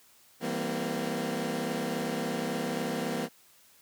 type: chord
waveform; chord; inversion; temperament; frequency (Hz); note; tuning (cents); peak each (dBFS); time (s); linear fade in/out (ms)
20% pulse; C dominant seventh; first; equal with one note detuned; 164.81 / 196 / 233.1 / 256.7; E3 / G3 / Bb3 / C4; 0 / 0 / 0 / -33; -32 / -33 / -29 / -31; 0.4-3.29; 50
effects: white hiss -60 dBFS RMS until 3.81 s + high-pass 60 Hz 12 dB/octave